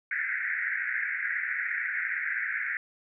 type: band-pass noise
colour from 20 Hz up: pink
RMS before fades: -31 dBFS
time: 0.11-2.77 s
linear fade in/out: 2 ms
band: 1500 to 2200 Hz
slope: 96 dB/octave
effects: none